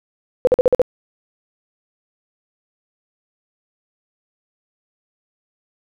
sine tone bursts, 503 Hz, B4, 32 cents sharp, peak -8 dBFS, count 6, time 0.45-0.817 s, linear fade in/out 0 ms, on 22 ms, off 47 ms, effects none

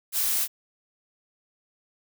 blue noise, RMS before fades -25 dBFS, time 0.12-0.48 s, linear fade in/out 50 ms, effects none

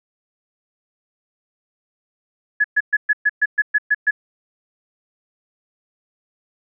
sine tone bursts, 1696 Hz, G#6, 36 cents sharp, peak -12 dBFS, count 10, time 2.6-4.11 s, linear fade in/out 10 ms, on 43 ms, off 120 ms, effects none

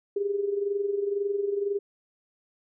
sine tone with amplitude modulation, 402.8 Hz, G4, 47 cents sharp, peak -22 dBFS, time 0.16-1.79 s, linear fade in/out 5 ms, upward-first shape sine, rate 22 Hz, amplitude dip 65%, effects none

